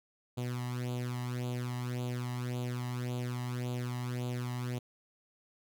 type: tone with flanger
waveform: sawtooth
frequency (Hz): 123.47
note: B2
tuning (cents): 0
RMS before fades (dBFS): -36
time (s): 0.37-4.79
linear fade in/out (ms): 10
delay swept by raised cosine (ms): 0.27 to 1.03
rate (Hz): 1.8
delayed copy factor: +0.75
effects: none